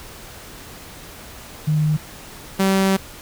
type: tone pair in turn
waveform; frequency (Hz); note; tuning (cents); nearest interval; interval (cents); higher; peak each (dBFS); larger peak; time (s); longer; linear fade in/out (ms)
sine / sawtooth; 153 / 192.77; D#3 / G3; -29 / -29; major third; 400; second; -15 / -11; second; 1.67-1.97 / 2.59-2.97; second; 10
effects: pink hiss -39 dBFS RMS until 3.21 s